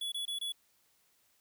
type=tone bursts; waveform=square; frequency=3400 Hz; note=G#7; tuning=40 cents sharp; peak=-35 dBFS; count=4; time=0.01-0.522 s; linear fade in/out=5 ms; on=110 ms; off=24 ms; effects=white hiss -71 dBFS RMS until 1.4 s